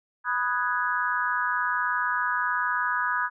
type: chord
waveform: sine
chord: G# minor seventh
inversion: first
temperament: equal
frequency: 987.8 / 1244.5 / 1480 / 1661.2 Hz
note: B5 / D#6 / F#6 / G#6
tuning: 0 / 0 / 0 / 0 cents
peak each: -29 dBFS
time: 0.24-3.3 s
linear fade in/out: 50 ms
effects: none